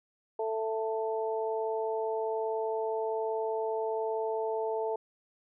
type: harmonic tone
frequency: 221.2 Hz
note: A3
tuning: 9 cents sharp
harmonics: 2 / 3 / 4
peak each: -31 / -36 / -36 dBFS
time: 0.39-4.96 s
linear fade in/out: 5 ms
effects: none